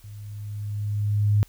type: tone with level ramp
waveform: sine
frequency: 103.83 Hz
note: G#2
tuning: in tune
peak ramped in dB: -38 to -15 dBFS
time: 0.04-1.43 s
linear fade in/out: 0 ms
effects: added 40 Hz sine -53 dBFS peak until 1.48 s + white hiss -57 dBFS RMS until 1.48 s